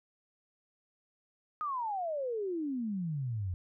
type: exponential sweep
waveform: sine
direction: down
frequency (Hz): 1264 to 86.2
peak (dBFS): -32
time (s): 1.61-3.54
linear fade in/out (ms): 0
effects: none